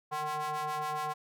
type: ring-modulated tone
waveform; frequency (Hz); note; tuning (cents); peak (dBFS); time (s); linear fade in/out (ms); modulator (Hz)
square; 151.4; D#3; -47; -30; 0.11-1.14; 20; 912
effects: none